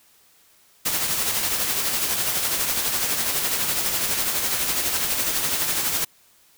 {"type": "noise with tremolo", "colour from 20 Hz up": "white", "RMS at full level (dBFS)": -22, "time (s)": [0.85, 6.05], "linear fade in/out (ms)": 10, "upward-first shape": "sine", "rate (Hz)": 12, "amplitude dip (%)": 40, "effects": ["white hiss -57 dBFS RMS until 6.57 s"]}